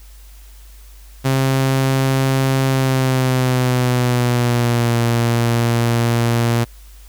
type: tone with pitch glide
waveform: sawtooth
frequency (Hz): 133.5 to 117.57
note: C3 to A#2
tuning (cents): +35 to +15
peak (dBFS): -10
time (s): 1.24-6.65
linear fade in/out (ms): 20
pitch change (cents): -220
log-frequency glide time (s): 2.67-4.96
effects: added 50 Hz sine -38 dBFS peak until 7.08 s + white hiss -49 dBFS RMS until 7.08 s